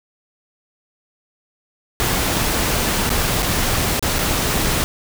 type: noise with dropouts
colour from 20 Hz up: pink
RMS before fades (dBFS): -19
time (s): 2-4.84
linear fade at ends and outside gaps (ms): 0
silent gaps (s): 3.093-3.102 / 3.423-3.429 / 3.994-4.026 / 4.185-4.19
effects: none